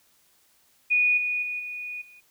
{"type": "tone with level steps", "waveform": "sine", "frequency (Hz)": 2465, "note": "D#7", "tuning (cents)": -17, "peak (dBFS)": [-18, -24, -28, -32, -48], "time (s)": [0.9, 2.21], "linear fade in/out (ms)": 20, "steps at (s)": [1.17, 1.42, 1.59, 2.01], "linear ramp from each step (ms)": 10, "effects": ["white hiss -63 dBFS RMS until 2.3 s"]}